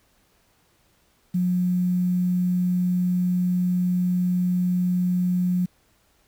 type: tone with quantisation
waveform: sine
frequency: 180 Hz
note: F#3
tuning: 47 cents flat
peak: -19 dBFS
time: 1.34-5.66 s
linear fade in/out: 10 ms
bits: 8
effects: pink hiss -63 dBFS RMS until 6.27 s